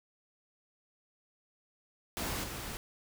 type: noise with level steps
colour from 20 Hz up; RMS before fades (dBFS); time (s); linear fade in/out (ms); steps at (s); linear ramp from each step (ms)
pink; -36 / -41; 2.17-2.77; 0; 2.43; 10
effects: none